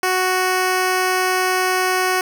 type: tone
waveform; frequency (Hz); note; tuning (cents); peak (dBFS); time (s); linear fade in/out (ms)
10% pulse; 370; F#4; 0; -8; 0.03-2.21; 2
effects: none